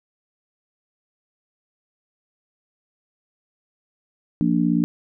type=chord; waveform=sine; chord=Bb major; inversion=second; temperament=just; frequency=174.81 / 233.1 / 291.4 Hz; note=F3 / Bb3 / D4; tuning=+2 / 0 / -13 cents; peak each=-21 dBFS; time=4.41-4.84 s; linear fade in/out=0 ms; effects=none